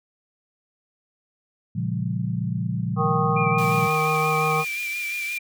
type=chord; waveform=sine; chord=Bb minor seventh; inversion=none; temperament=equal with one note detuned; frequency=116.54 / 138.59 / 174.61 / 203.1 Hz; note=Bb2 / Db3 / F3 / Ab3; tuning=0 / 0 / 0 / -38 cents; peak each=-27 / -30 / -27 / -32 dBFS; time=1.75-3.88 s; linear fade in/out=10 ms
type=harmonic tone; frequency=155.56 Hz; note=D#3; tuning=in tune; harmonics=1 / 3 / 5 / 7 / 8; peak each=-26 / -26 / -26 / -26 / -26 dBFS; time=2.96-4.65 s; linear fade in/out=50 ms
type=tone with vibrato; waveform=sine; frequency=2373 Hz; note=D7; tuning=17 cents sharp; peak=-26 dBFS; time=3.36-5.39 s; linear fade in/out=10 ms; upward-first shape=sine; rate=5.7 Hz; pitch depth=35 cents each way
type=high-pass noise; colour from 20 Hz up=pink; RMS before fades=-38 dBFS; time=3.58-5.38 s; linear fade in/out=5 ms; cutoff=2000 Hz; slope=24 dB/octave
effects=none